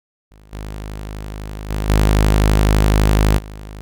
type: tone with level steps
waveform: sawtooth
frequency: 51.91 Hz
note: G#1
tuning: in tune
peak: -40 / -23 / -15 / -7 / -27 dBFS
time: 0.31-3.81 s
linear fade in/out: 0 ms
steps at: 0.52 / 1.69 / 1.88 / 3.37 s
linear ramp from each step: 20 ms
effects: none